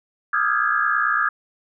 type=tone cluster; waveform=sine; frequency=1209 / 1278 / 1396 / 1620 / 1678 Hz; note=D6 / D#6 / F6 / G#6 / G#6; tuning=+50 / +46 / -1 / -43 / +17 cents; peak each=-24 dBFS; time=0.33-1.29 s; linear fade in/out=5 ms; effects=none